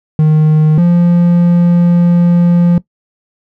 triangle tone pair in turn, 154.6 / 173.53 Hz, D#3 / F3, -11 / -11 cents, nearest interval major second, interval 200 cents, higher second, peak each -3 dBFS, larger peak neither, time 0.19-0.78 / 0.78-2.78 s, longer second, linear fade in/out 2 ms, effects noise-tail reverb RT60 0.1 s tail -18 dB re dry

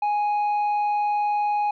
sine tone with tanh clipping, 830.6 Hz, G#5, in tune, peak -21 dBFS, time 0.02-1.71 s, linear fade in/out 5 ms, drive 4 dB, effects none

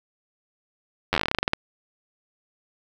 slowing click train, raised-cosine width 0.3 ms, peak -5 dBFS, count 16, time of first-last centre 1.13-1.534 s, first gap 10 ms, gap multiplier 1.13, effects 7-bit

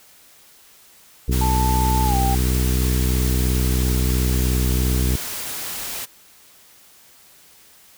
harmonic tone, 63 Hz, B1, 35 cents sharp, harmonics 1 / 2 / 3 / 4 / 5 / 6 / 7, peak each -18 / -24 / -28 / -30 / -32 / -34 / -35 dBFS, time 1.28-5.16 s, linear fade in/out 5 ms
white noise, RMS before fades -29 dBFS, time 1.31-6.06 s, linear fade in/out 20 ms
sine tone with pitch glide, 880 to 788.5 Hz, A5 to G5, 0 to +10 cents, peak -21 dBFS, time 1.41-2.35 s, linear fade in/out 5 ms, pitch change -190 cents, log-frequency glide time 2.04-2.16 s
effects white hiss -50 dBFS RMS until 7.97 s

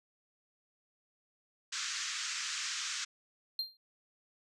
white band-pass noise, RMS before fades -38 dBFS, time 1.72-3.05 s, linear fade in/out 10 ms, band 1200 to 7300 Hz, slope 48 dB/octave
triangle tone with exponential decay, 4186 Hz, C8, in tune, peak -28 dBFS, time 3.59-3.77 s, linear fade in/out 2 ms, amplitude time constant 38 ms
effects none

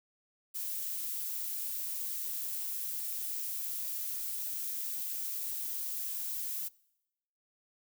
violet noise, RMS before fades -37 dBFS, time 0.54-6.69 s, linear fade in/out 20 ms, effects noise-tail reverb RT60 0.9 s tail -24 dB re dry

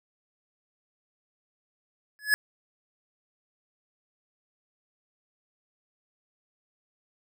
square tone with exponential growth, 1700 Hz, G#6, 40 cents sharp, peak -16 dBFS, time 2.19-2.34 s, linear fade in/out 0 ms, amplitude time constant 32 ms, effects none

